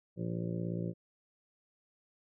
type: harmonic tone with a mistuned harmonic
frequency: 57.1 Hz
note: A#1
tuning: 35 cents flat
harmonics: 2 / 3 / 4 / 5 / 6 / 7 / 8 / 9 / 10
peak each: -39 / -36 / -47 / -48 / -43 / -46 / -56 / -47 / -50 dBFS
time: 0.16-0.94 s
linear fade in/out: 50 ms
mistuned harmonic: 8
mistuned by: +33 cents
effects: none